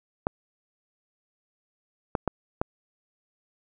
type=clicks; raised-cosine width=1 ms; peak=-10 dBFS; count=4; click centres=0.269 / 2.152 / 2.277 / 2.615 s; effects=none